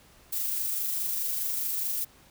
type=noise with amplitude modulation; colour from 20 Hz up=violet; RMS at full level=-29 dBFS; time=0.32-2.05 s; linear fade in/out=10 ms; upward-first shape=sine; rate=24.8 Hz; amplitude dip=25%; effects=pink hiss -57 dBFS RMS until 2.3 s